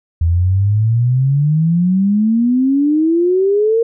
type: exponential sweep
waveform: sine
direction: up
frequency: 81.1 to 466.2 Hz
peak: -10 dBFS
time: 0.21-3.83 s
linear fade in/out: 5 ms
effects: none